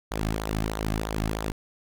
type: tone with flanger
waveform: sawtooth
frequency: 53.6 Hz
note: A1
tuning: 45 cents flat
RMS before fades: -29 dBFS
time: 0.11-1.52 s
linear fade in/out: 5 ms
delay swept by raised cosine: 0.37 to 2.17 ms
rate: 3.1 Hz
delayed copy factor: -0.65
effects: none